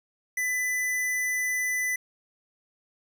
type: tone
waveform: square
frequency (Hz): 1999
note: B6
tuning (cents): +20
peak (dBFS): -26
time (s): 0.37-1.96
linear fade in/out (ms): 5
effects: none